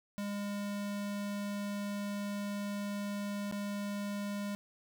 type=tone with dropouts; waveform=square; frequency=203.3 Hz; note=G#3; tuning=37 cents flat; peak=-36 dBFS; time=0.18-4.55 s; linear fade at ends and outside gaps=0 ms; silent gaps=3.513-3.524 s; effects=none